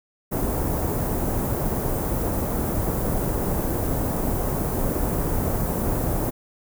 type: band-stop noise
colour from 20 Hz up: pink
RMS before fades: -24 dBFS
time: 0.31-6.31 s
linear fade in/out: 20 ms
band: 760 to 16000 Hz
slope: 12 dB/octave
effects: none